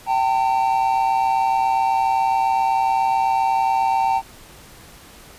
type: tone pair together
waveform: triangle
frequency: 777 / 904.4 Hz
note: G5 / A5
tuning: -16 / +47 cents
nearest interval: minor third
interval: 263 cents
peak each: -17 dBFS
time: 0.06-4.22 s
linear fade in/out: 50 ms
effects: pink hiss -44 dBFS RMS until 5.38 s + resampled to 32000 Hz